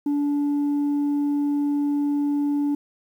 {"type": "tone", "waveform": "sine", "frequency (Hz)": 288.8, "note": "D4", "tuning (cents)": -29, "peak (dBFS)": -17, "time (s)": [0.06, 2.75], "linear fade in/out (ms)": 5, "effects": ["tanh soft clip ceiling -19 dBFS", "9-bit"]}